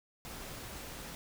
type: noise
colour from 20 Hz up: pink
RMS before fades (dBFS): -45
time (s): 0.25-1.15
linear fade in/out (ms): 0
effects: none